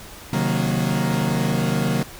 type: chord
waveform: 40% pulse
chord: C half-diminished seventh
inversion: none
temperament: equal with one note detuned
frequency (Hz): 133.41 / 155.56 / 185 / 233.1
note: C3 / Eb3 / Gb3 / Bb3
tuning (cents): +34 / 0 / 0 / 0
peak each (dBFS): -24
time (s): 0.33-2.03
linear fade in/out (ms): 2
effects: pink hiss -40 dBFS RMS until 2.19 s